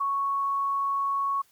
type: tone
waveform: sine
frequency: 1108.7 Hz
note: C#6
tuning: in tune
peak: -24 dBFS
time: 0-1.42 s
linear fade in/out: 10 ms
effects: white hiss -63 dBFS RMS until 1.51 s + Opus 48 kbps